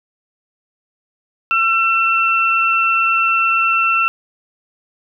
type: tone pair together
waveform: sine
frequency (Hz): 1345.5 / 2691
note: E6 / E7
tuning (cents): +35 / +35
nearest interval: octave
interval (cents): 1200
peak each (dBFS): -15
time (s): 1.51-4.08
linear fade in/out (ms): 0
effects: none